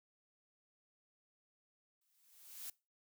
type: noise with exponential growth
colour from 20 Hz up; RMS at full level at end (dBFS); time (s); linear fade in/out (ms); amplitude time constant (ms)
blue; -44; 2.01-2.7; 5; 150
effects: noise-tail reverb RT60 0.3 s tail -23 dB re dry